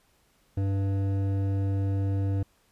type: tone with hard clipping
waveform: sine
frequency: 98 Hz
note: G2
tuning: in tune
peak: -26 dBFS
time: 0.57-2.43 s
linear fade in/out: 5 ms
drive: 11 dB
effects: pink hiss -66 dBFS RMS until 2.71 s + resampled to 32000 Hz